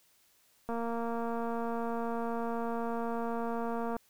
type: click train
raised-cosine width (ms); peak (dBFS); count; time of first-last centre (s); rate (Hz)
1; -23; 761; 0.69-3.966; 232
effects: white hiss -67 dBFS RMS until 4.09 s